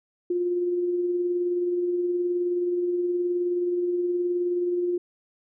sine tone with tremolo, 353.2 Hz, F4, 20 cents sharp, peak -21 dBFS, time 0.3-4.98 s, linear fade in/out 5 ms, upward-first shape sine, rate 19 Hz, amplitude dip 30%, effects none

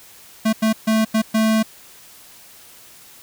square tone bursts at uneven times, 220 Hz, A3, in tune, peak -15 dBFS, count 5, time 0.45-0.53 / 0.62-0.73 / 0.87-1.05 / 1.14-1.22 / 1.34-1.63 s, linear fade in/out 10 ms, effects white hiss -45 dBFS RMS until 3.22 s

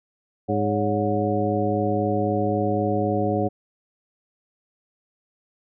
harmonic tone with a mistuned harmonic, 103.83 Hz, G#2, in tune, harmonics 1 / 2 / 3 / 4 / 5 / 7, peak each -27 / -27 / -27 / -27 / -27 / -27 dBFS, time 0.48-3.49 s, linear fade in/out 20 ms, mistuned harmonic 5, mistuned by +120 cents, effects none

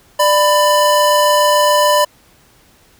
square tone pair together, 593 / 997.3 Hz, D5 / B5, +17 / +17 cents, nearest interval major sixth, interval 900 cents, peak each -13 dBFS, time 0.19-2.05 s, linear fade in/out 10 ms, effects pink hiss -50 dBFS RMS until 2.99 s

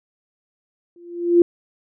sine tone with exponential growth, 346 Hz, F4, 16 cents flat, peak -6 dBFS, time 0.96-1.42 s, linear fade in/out 2 ms, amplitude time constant 100 ms, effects none

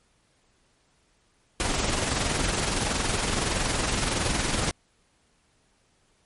pink noise with amplitude modulation, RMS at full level -24 dBFS, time 1.6-4.71 s, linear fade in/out 0 ms, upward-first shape sine, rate 21.5 Hz, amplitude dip 45%, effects pink hiss -66 dBFS RMS until 6.25 s + MP3 48 kbps

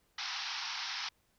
white band-pass noise, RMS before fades -39 dBFS, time 0.18-1.09 s, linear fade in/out 5 ms, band 760 to 5700 Hz, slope 96 dB/octave, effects pink hiss -73 dBFS RMS until 1.38 s

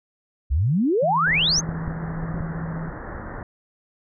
sine exponential sweep, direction up, 59.8 to 6670 Hz, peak -17 dBFS, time 0.5-1.61 s, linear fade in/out 20 ms
sine tone with tremolo, 162.9 Hz, E3, 20 cents flat, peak -25 dBFS, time 1.02-2.9 s, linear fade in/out 10 ms, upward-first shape triangle, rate 15 Hz, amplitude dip 50%
pink low-pass noise, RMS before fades -34 dBFS, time 1.26-3.43 s, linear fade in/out 2 ms, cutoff 1900 Hz, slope 96 dB/octave
clicks, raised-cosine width 5 ms, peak -17 dBFS, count 5, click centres 1.583 / 1.691 / 1.879 / 2.343 / 2.407 s
effects none

